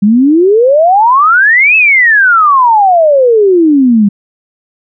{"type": "exponential two-way sweep", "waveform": "sine", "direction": "up then down", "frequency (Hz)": [196, 2637, 196], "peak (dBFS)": -3, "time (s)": [0.02, 4.09], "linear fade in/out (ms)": 10, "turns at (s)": 1.76, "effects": []}